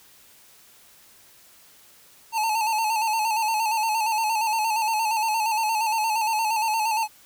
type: tone with vibrato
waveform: square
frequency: 880 Hz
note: A5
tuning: in tune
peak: -22 dBFS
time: 2.32-7.08 s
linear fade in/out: 50 ms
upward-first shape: square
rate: 8.6 Hz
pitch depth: 52 cents each way
effects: white hiss -53 dBFS RMS until 7.25 s